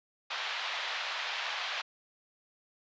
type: band-pass noise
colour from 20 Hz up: white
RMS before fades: -36 dBFS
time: 0.3-1.82 s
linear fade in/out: 10 ms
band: 680 to 3800 Hz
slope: 24 dB/octave
effects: resampled to 16000 Hz